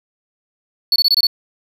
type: tone bursts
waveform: triangle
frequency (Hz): 4431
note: C#8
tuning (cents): -2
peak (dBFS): -9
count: 6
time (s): 0.92-1.269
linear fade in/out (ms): 2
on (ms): 39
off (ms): 23
effects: none